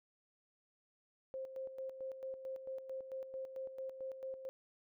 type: tone with tremolo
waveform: sine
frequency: 528 Hz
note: C5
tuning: 16 cents sharp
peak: -40 dBFS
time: 1.34-4.49 s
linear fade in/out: 0 ms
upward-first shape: square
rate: 4.5 Hz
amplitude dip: 60%
effects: none